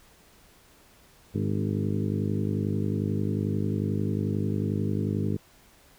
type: harmonic tone with a mistuned harmonic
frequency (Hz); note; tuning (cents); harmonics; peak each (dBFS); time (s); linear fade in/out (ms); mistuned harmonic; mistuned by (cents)
51.2; G#1; -24; 2 / 3 / 4 / 5 / 6 / 7 / 8 / 9; -29 / -32 / -30 / -36 / -35 / -38 / -37 / -42; 1.34-5.37; 10; 6; -30
effects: pink hiss -57 dBFS RMS until 5.98 s